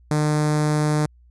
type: tone with notch filter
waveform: sawtooth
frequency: 151.1 Hz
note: D3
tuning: 50 cents sharp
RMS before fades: -20 dBFS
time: 0.11-1.06 s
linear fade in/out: 2 ms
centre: 2900 Hz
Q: 1.1
effects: added 60 Hz sine -49 dBFS peak until 1.3 s + resampled to 24000 Hz